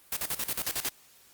white noise with tremolo, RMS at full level -30 dBFS, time 0.12-0.89 s, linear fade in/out 5 ms, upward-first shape square, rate 11 Hz, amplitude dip 80%, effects white hiss -58 dBFS RMS until 1.33 s + Opus 32 kbps

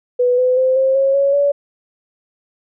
sine tone with pitch steps, 493.9 / 505.7 / 517.9 / 530.3 / 543 / 556 / 569.3 Hz, B4 / B4 / C5 / C5 / C#5 / C#5 / C#5, 0 / +41 / -18 / +23 / -36 / +5 / +46 cents, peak -11 dBFS, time 0.19-1.52 s, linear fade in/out 10 ms, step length 190 ms, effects none

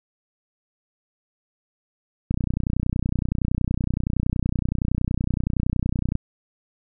click train, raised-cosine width 5 ms, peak -10 dBFS, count 119, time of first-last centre 2.31-6.154 s, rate 30.7 Hz, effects none

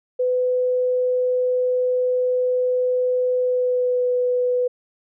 sine tone with pitch glide, 502 to 496.2 Hz, B4 to B4, +28 to +8 cents, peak -17 dBFS, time 0.19-4.68 s, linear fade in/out 10 ms, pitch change -20 cents, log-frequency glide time 3.39-4.07 s, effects none

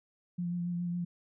sine tone with vibrato, 174.61 Hz, F3, in tune, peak -31 dBFS, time 0.38-1.05 s, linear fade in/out 10 ms, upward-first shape sine, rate 7.2 Hz, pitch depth 21 cents each way, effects none

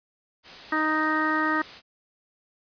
white noise, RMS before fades -42 dBFS, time 0.43-1.82 s, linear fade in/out 50 ms
harmonic tone, 311.1 Hz, D#4, in tune, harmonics 1 / 2 / 3 / 4 / 5 / 6, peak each -27 / -35 / -31 / -27 / -30 / -28 dBFS, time 0.72-1.62 s, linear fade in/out 5 ms
effects resampled to 11025 Hz

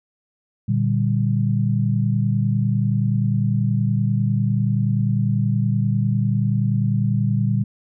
sine chord, G minor, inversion first, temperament equal, 116.54 / 146.83 / 196 Hz, Bb2 / D3 / G3, 0 / 0 / 0 cents, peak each -19 / -23 / -22 dBFS, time 0.68-7.64 s, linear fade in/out 10 ms, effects none

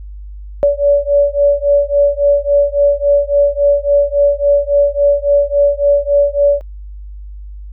sine beating tone pair, 570 / 573.6 Hz, C#5 / D5, +48 / -41 cents, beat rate 3.6 Hz, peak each -12 dBFS, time 0.63-6.61 s, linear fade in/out 0 ms, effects added 50 Hz sine -27 dBFS peak until 7.72 s

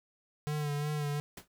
square tone with vibrato, 147.8 Hz, D3, 11 cents sharp, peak -32 dBFS, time 0.47-1.2 s, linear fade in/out 0 ms, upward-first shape sine, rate 2.8 Hz, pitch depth 36 cents each way
pink noise with exponential decay, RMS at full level -40 dBFS, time 1.37-1.48 s, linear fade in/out 5 ms, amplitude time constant 23 ms
effects none

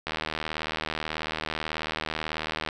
click train, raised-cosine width 0.3 ms, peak -13 dBFS, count 206, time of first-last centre 0.07-2.688 s, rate 78.3 Hz, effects none

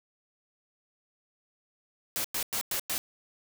white noise bursts, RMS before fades -31 dBFS, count 5, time 2.16-2.98 s, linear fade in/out 0 ms, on 84 ms, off 100 ms, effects none

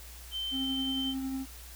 sine tone, 3100 Hz, G7, 20 cents flat, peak -32 dBFS, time 0.31-1.15 s, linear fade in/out 50 ms
triangle tone with tremolo, 265.7 Hz, C4, 27 cents sharp, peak -29 dBFS, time 0.51-1.46 s, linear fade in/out 50 ms, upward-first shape sine, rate 11 Hz, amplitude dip 25%
effects added 60 Hz sine -47 dBFS peak until 1.75 s + white hiss -50 dBFS RMS until 1.75 s

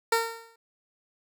15% pulse tone with exponential decay, 457.4 Hz, A#4, 33 cents flat, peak -13 dBFS, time 0.12-0.56 s, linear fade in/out 5 ms, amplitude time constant 94 ms, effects none

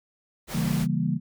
pink noise, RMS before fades -35 dBFS, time 0.47-0.87 s, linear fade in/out 50 ms
sine chord, C# diminished seventh, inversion none, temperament equal, 138.59 / 164.81 / 196 / 233.1 Hz, C#3 / E3 / G3 / Bb3, 0 / 0 / 0 / 0 cents, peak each -29 / -26 / -29 / -29 dBFS, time 0.52-1.2 s, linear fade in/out 50 ms
effects none

